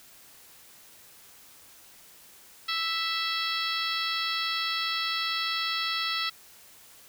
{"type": "harmonic tone with a mistuned harmonic", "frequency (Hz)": 659.3, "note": "E5", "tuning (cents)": 0, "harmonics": [2, 3, 4, 5, 6, 7, 8], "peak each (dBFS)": [-33, -35, -36, -34, -34, -36, -38], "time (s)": [2.68, 6.3], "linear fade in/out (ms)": 10, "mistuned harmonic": 7, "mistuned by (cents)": -65, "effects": ["white hiss -53 dBFS RMS until 7.08 s"]}